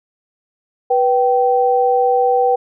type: tone pair together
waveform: sine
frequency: 490 / 775.1 Hz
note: B4 / G5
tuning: -14 / -20 cents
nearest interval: minor sixth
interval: 794 cents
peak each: -14 dBFS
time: 0.9-2.56 s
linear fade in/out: 10 ms
effects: none